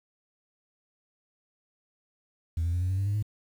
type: tone with pitch steps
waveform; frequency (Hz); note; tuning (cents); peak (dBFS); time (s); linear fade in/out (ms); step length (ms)
sine; 82.4 / 85.36 / 88.42 / 91.59 / 94.87 / 98.27 / 101.8 / 105.45; E2 / F2 / F2 / F#2 / F#2 / G2 / G#2 / G#2; 0 / -39 / +22 / -17 / +44 / +5 / -34 / +27; -23; 2.57-3.226; 5; 82
effects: tanh soft clip ceiling -23 dBFS + 9-bit